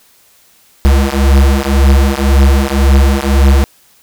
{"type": "beating tone pair", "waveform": "square", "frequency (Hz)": [67.4, 69.3], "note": ["C#2", "C#2"], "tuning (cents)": [-48, 0], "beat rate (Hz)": 1.9, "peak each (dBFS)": -10, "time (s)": [0.85, 3.64], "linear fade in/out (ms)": 0, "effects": ["white hiss -48 dBFS RMS until 4.02 s"]}